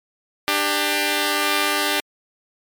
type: tone pair together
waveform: 5% pulse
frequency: 297.6 / 397.1 Hz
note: D4 / G4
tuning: +23 / +22 cents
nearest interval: perfect fourth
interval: 499 cents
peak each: -10 dBFS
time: 0.48-2 s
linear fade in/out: 0 ms
effects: MP3 96 kbps